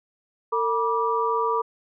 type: tone cluster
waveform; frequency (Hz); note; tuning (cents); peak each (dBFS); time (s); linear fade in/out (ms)
sine; 452.9 / 968 / 1174; A#4 / B5 / D6; -50 / -35 / -1; -25; 0.52-1.62; 10
effects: none